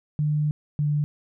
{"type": "tone pair in turn", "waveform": "sine", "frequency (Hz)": [150, 147.85], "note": ["D3", "D3"], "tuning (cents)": [37, 12], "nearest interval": "unison", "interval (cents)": 25, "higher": "first", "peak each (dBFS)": -20, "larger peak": "neither", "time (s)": [[0.19, 0.51], [0.79, 1.04]], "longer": "first", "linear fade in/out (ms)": 0, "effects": []}